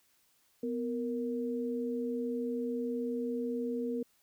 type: tone pair together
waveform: sine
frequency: 248.2 / 466.6 Hz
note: B3 / A#4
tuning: +9 / +2 cents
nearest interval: major seventh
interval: 1093 cents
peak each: -34 / -35 dBFS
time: 0.63-4.03 s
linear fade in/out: 5 ms
effects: white hiss -70 dBFS RMS until 4.22 s